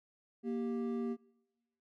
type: tone pair together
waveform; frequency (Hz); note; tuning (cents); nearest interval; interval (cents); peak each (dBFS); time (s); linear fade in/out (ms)
triangle; 235 / 392; A#3 / G4; +14 / 0; major sixth; 886; -33 / -37; 0.43-1.17; 50
effects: noise-tail reverb RT60 1.0 s tail -23 dB re dry